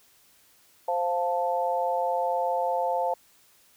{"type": "chord", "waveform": "sine", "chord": "F major", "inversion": "second", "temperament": "equal", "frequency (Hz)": [523.3, 698.5, 880], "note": ["C5", "F5", "A5"], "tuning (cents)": [0, 0, 0], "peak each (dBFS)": -28, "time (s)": [0.88, 3.14], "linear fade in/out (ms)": 5, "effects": ["white hiss -60 dBFS RMS until 3.76 s"]}